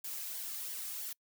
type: noise with flanger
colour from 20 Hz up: blue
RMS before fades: -41 dBFS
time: 0.04-1.13 s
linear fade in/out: 5 ms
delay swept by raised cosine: 0.77 to 2.17 ms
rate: 3 Hz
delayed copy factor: -0.5
effects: noise-tail reverb RT60 0.1 s tail -26 dB re dry